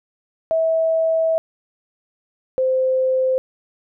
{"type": "tone pair in turn", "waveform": "sine", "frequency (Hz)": [649, 519.3], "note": ["E5", "C5"], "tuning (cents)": [-27, -13], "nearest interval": "major third", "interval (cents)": 386, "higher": "first", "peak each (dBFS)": -15, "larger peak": "neither", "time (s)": [[0.51, 1.38], [2.58, 3.38]], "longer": "first", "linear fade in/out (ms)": 0, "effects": []}